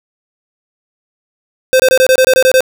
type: tone bursts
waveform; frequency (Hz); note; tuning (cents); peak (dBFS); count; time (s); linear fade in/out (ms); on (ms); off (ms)
square; 518; C5; -17; -6; 10; 1.73-2.606; 0; 66; 24
effects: none